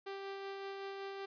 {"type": "tone with tremolo", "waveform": "sawtooth", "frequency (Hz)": 392.4, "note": "G4", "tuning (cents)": 2, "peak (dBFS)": -37, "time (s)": [0.06, 1.26], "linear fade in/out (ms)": 10, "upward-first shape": "sine", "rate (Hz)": 5.3, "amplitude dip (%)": 25, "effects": ["resampled to 11025 Hz"]}